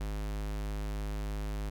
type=tone; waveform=square; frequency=51.6 Hz; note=G#1; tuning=10 cents flat; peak=-34 dBFS; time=0-1.7 s; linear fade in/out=10 ms; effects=none